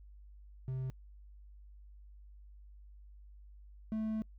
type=tone pair in turn; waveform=triangle; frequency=130.3 / 218.5 Hz; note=C3 / A3; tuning=-7 / -12 cents; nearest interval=major sixth; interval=895 cents; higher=second; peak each=-33 / -31 dBFS; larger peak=second; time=0.68-0.9 / 3.92-4.22 s; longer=second; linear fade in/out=0 ms; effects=noise-tail reverb RT60 0.1 s tail -26 dB re dry + added 50 Hz sine -52 dBFS peak until 4.38 s